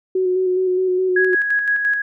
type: tone with vibrato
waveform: sine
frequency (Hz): 369.7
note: F#4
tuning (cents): -1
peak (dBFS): -15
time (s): 0.15-1.35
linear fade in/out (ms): 5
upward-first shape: square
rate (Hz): 4.8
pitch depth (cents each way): 19
type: tone with tremolo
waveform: sine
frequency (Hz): 1661.2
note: G#6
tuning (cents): 0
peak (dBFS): -14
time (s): 1.16-2.02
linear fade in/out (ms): 5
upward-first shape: square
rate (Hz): 5.8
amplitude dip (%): 40
effects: none